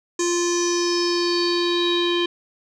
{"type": "tone with low-pass filter sweep", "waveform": "square", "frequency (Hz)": 347.9, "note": "F4", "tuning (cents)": -7, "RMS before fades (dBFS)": -21, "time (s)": [0.19, 2.26], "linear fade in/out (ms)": 5, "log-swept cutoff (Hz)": [6900, 3400], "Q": 8.4, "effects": []}